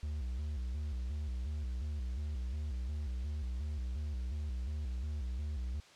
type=tone with vibrato; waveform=triangle; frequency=68.1 Hz; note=C#2; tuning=30 cents flat; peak=-33 dBFS; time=0.03-5.8 s; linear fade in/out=0 ms; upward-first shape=square; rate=2.8 Hz; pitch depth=160 cents each way; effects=white hiss -58 dBFS RMS until 5.95 s + low-pass 5000 Hz 12 dB/octave